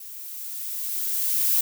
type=noise with level ramp; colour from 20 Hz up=violet; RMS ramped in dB=-40 to -20 dBFS; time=0-1.61 s; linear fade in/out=5 ms; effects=none